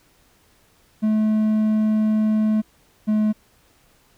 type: tone pair in turn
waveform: triangle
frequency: 215.8 / 213.9 Hz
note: A3 / A3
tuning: -33 / -49 cents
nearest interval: unison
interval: 16 cents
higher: first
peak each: -14 / -14 dBFS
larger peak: neither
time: 1.02-2.62 / 3.07-3.33 s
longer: first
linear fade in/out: 20 ms
effects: pink hiss -58 dBFS RMS until 4.17 s